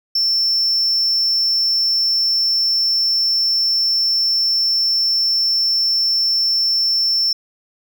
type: tone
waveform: triangle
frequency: 5380 Hz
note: E8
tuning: 34 cents sharp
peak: -13 dBFS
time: 0.15-7.33 s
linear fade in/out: 5 ms
effects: none